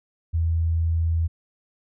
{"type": "tone", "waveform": "sine", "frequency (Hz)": 82.41, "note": "E2", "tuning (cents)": 0, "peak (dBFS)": -19, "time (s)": [0.33, 1.28], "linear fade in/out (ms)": 20, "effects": []}